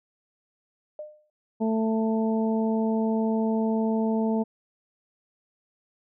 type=tone with exponential decay; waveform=sine; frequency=605 Hz; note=D#5; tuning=49 cents flat; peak=-31 dBFS; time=0.99-1.3 s; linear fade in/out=2 ms; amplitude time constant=67 ms
type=harmonic tone; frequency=221.7 Hz; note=A3; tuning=13 cents sharp; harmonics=1 / 2 / 3 / 4; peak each=-23 / -29 / -33 / -35 dBFS; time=1.6-4.44 s; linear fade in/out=20 ms
effects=none